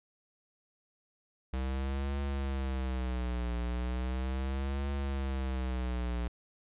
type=tone with vibrato; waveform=square; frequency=64.5 Hz; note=C2; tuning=24 cents flat; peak=-32 dBFS; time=1.53-6.28 s; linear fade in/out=5 ms; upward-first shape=triangle; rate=0.37 Hz; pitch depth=150 cents each way; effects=resampled to 8000 Hz